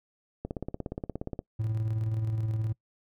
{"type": "click train", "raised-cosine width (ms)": 2, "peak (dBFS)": -20, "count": 17, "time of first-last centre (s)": [0.45, 1.391], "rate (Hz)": 17}
{"type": "tone with tremolo", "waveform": "triangle", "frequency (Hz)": 110, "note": "A2", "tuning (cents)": 0, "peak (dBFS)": -24, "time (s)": [1.59, 2.73], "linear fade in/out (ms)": 10, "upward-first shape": "square", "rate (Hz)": 19, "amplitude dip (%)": 35}
{"effects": ["noise-tail reverb RT60 0.1 s tail -23 dB re dry"]}